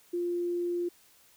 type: tone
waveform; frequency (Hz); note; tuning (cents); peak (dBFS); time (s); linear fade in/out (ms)
sine; 349.2; F4; 0; -28; 0.13-0.89; 10
effects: white hiss -61 dBFS RMS until 1.36 s